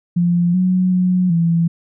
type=tone with pitch steps; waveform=sine; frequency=173.8 / 183.9 / 182.2 / 167.7 Hz; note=F3 / F#3 / F#3 / E3; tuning=-8 / -10 / -26 / +30 cents; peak=-12 dBFS; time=0.16-1.68 s; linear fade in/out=10 ms; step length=380 ms; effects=none

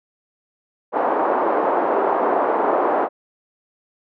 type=band-pass noise; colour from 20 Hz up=white; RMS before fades=-19 dBFS; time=0.92-3.09 s; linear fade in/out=50 ms; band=320 to 1000 Hz; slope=24 dB/octave; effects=none

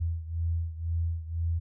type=beating tone pair; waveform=sine; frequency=82.7 / 84.7 Hz; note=E2 / E2; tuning=+6 / +48 cents; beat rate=2 Hz; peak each=-29 / -33 dBFS; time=0-1.6 s; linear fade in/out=20 ms; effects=none

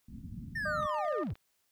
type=low-pass noise; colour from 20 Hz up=white; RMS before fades=-44 dBFS; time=0.08-0.87 s; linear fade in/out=10 ms; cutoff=240 Hz; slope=48 dB/octave
type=linear sweep; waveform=triangle; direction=down; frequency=1847 to 58.27 Hz; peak=-31 dBFS; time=0.55-1.34 s; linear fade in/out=10 ms
type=harmonic tone; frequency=607 Hz; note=D#5; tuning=43 cents flat; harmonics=1 / 2 / 3; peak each=-35 / -37 / -47 dBFS; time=0.65-1.24 s; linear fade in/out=10 ms
type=clicks; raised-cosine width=0.3 ms; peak=-37 dBFS; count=12; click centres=0.829 / 0.895 / 0.945 / 0.985 / 1.049 / 1.083 / 1.126 / 1.184 / 1.233 / 1.27 / 1.304 / 1.355 s
effects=white hiss -75 dBFS RMS until 1.71 s

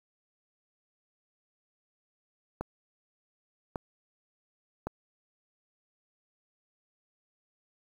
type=clicks; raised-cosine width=1 ms; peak=-19 dBFS; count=3; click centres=2.61 / 3.758 / 4.87 s; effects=8-bit

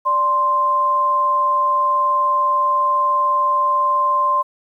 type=tone pair together; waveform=sine; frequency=587.3 / 1046.5 Hz; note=D5 / C6; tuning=0 / 0 cents; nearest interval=minor seventh; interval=1000 cents; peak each=-26 / -14 dBFS; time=0.05-4.43 s; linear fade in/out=20 ms; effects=9-bit

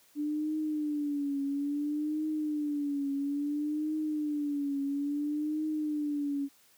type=tone with vibrato; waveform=sine; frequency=293.7 Hz; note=D4; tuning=in tune; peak=-29 dBFS; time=0.15-6.49 s; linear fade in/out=50 ms; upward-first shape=triangle; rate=0.59 Hz; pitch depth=100 cents each way; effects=white hiss -63 dBFS RMS until 6.77 s + high-pass 100 Hz 12 dB/octave

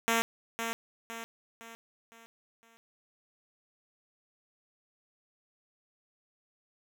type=tone with echo; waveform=5% pulse; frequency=228.8 Hz; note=A#3; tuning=32 cents flat; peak=-14 dBFS; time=0.08-0.22 s; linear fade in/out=0 ms; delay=510 ms; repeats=5; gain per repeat=-7 dB; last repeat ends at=2.77 s; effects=none

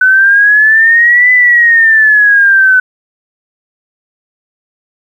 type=exponential two-way sweep; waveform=sine; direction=up then down; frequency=1501 to 2007 to 1501 Hz; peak=-3 dBFS; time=0.01-2.8 s; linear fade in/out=5 ms; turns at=1.32 s; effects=7-bit

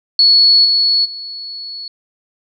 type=tone with level steps; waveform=sine; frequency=4392 Hz; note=C#8; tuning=17 cents flat; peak=-6 / -10 / -25 dBFS; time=0.19-1.88 s; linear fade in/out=2 ms; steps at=0.64 / 1.04 s; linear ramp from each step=20 ms; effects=none

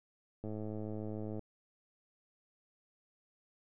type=click train; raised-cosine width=2 ms; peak=-29 dBFS; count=103; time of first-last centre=0.44-1.393 s; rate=107 Hz; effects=none

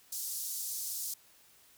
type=band-pass noise; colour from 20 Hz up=white; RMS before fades=-38 dBFS; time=0.12-1.14 s; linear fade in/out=5 ms; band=5000 to 16000 Hz; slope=24 dB/octave; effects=white hiss -62 dBFS RMS until 1.77 s

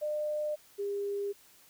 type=tone pair in turn; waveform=sine; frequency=602 / 403.3 Hz; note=D5 / G4; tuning=+43 / +49 cents; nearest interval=perfect fifth; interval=694 cents; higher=first; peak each=-30 / -31 dBFS; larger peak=first; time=0.01-0.56 / 0.78-1.33 s; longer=neither; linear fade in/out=20 ms; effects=white hiss -60 dBFS RMS until 1.69 s

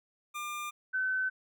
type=tone pair in turn; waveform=25% pulse / sine; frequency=1200 / 1521.5 Hz; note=D6 / F#6; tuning=+37 / +48 cents; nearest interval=major third; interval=411 cents; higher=second; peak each=-32 / -28 dBFS; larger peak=second; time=0.34-0.71 / 0.93-1.3 s; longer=neither; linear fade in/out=20 ms; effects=none

